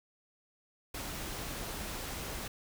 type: noise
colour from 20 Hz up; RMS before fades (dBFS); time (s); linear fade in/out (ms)
pink; -40; 0.94-2.48; 5
effects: none